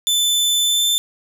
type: tone with pitch glide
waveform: sawtooth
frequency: 3520 to 3547 Hz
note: A7 to A7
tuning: 0 to +13 cents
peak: -12 dBFS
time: 0.07-0.98 s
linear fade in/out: 0 ms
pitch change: +13 cents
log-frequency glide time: 0.62-0.86 s
effects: none